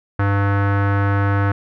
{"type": "tone with low-pass filter", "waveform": "square", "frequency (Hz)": 100, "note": "G2", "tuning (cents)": 35, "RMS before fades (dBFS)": -17, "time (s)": [0.19, 1.52], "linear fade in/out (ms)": 5, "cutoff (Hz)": 1500, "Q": 3.3, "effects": []}